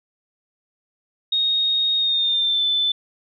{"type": "tone with pitch glide", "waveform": "sine", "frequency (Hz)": [3729, 3520], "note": ["A#7", "A7"], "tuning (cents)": [0, 0], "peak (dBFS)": -17, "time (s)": [1.32, 2.92], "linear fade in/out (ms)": 5, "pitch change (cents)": -100, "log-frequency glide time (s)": [1.97, 2.64], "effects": []}